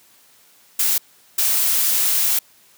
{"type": "noise bursts at uneven times", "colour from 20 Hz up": "blue", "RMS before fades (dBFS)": -18, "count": 2, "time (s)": [[0.79, 0.98], [1.38, 2.39]], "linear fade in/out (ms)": 5, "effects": ["white hiss -53 dBFS RMS until 2.77 s", "high-pass 100 Hz 12 dB/octave"]}